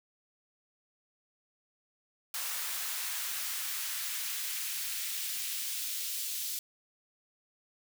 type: noise with high-pass filter sweep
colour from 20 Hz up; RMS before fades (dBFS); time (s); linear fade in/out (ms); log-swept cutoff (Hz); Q
white; -36; 2.34-6.59; 2; 970 to 3600; 0.92
effects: none